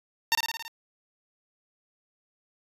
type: tone with echo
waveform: 10% pulse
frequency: 912 Hz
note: A#5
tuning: 38 cents flat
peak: -12 dBFS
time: 0.32-0.35 s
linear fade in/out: 0 ms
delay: 55 ms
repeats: 6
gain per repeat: -3 dB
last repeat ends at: 0.68 s
effects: resampled to 32000 Hz